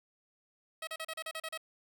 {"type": "tone bursts", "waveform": "10% pulse", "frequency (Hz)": 641, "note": "E5", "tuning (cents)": -49, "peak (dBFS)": -29, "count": 9, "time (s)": [0.82, 1.576], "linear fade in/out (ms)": 5, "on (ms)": 52, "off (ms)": 36, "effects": []}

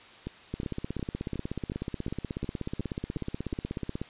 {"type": "two click trains", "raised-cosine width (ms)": 3, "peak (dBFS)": [-19, -21], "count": [58, 10], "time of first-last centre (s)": [[0.54, 4.016], [0.27, 3.531]], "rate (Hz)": [16.4, 2.76], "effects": ["white hiss -51 dBFS RMS until 4.09 s", "resampled to 8000 Hz"]}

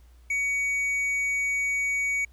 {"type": "tone with tanh clipping", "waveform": "triangle", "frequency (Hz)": 2250, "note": "C#7", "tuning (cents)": 25, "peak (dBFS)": -25, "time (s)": [0.3, 2.25], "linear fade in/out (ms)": 5, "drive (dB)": 10, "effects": ["added 60 Hz sine -50 dBFS peak until 2.32 s", "pink hiss -65 dBFS RMS until 2.32 s"]}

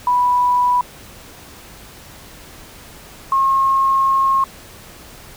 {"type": "tone pair in turn", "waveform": "sine", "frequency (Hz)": [985, 1078.8], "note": ["B5", "C#6"], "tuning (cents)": [-5, -47], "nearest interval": "major second", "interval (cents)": 158, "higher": "second", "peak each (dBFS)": -12, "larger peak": "neither", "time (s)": [[0.07, 0.81], [3.32, 4.44]], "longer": "second", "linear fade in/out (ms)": 2, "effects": ["pink hiss -40 dBFS RMS until 5.36 s"]}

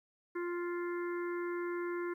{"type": "harmonic tone", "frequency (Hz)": 349.2, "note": "F4", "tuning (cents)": 0, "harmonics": [1, 3, 4, 5, 6], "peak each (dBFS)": [-35, -45, -47, -49, -51], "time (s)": [0.35, 2.14], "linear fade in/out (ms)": 10, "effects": ["12-bit"]}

